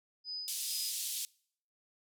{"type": "tone with tremolo", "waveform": "sine", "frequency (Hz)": 4993, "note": "D#8", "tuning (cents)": 5, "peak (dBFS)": -37, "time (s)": [0.24, 0.93], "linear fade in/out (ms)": 50, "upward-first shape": "sine", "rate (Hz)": 2.2, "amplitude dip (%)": 80}
{"type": "band-pass noise", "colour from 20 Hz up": "white", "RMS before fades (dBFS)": -38, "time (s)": [0.48, 1.25], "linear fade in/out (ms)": 0, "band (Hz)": [3200, 13000], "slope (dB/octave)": 24}
{"effects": ["noise-tail reverb RT60 0.6 s tail -25 dB re dry"]}